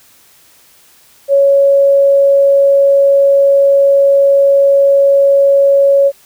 sine tone, 556 Hz, C#5, 5 cents sharp, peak -5 dBFS, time 1.28-6.12 s, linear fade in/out 50 ms, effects white hiss -46 dBFS RMS until 6.25 s

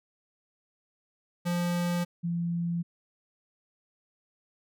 square / sine tone pair in turn, 174.61 / 170.82 Hz, F3 / F3, 0 / -38 cents, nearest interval unison, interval 38 cents, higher first, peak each -27 dBFS, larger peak neither, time 1.45-2.05 / 2.23-2.83 s, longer neither, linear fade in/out 20 ms, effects none

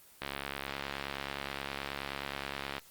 click train, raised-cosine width 0.3 ms, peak -19 dBFS, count 179, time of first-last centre 0.22-2.781 s, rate 69.5 Hz, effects white hiss -58 dBFS RMS until 2.9 s + Opus 24 kbps

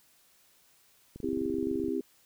click train, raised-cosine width 3 ms, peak -30 dBFS, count 18, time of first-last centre 1.16-1.883 s, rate 23.5 Hz
sine chord, C major, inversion none, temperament equal with one note detuned, 261.6 / 329.6 / 397.5 Hz, C4 / E4 / G4, 0 / 0 / +24 cents, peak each -33 dBFS, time 1.23-2.01 s, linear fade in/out 5 ms
effects white hiss -64 dBFS RMS until 2.25 s

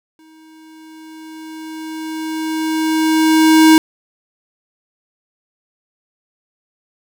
square tone with exponential growth, 316.8 Hz, D#4, 31 cents sharp, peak -5 dBFS, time 0.19-3.78 s, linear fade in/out 1 ms, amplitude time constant 780 ms, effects none

